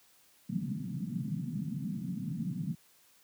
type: band-pass noise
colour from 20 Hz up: white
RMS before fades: -36 dBFS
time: 0.49-2.75 s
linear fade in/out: 10 ms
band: 130 to 230 Hz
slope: 48 dB/octave
effects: white hiss -64 dBFS RMS until 3.23 s + high-pass 60 Hz 12 dB/octave